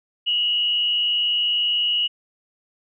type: tone with frequency modulation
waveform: sine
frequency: 2900 Hz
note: F#7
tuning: 35 cents flat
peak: -18 dBFS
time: 0.26-2.08 s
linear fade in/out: 20 ms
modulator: 158 Hz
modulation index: 0.39
effects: none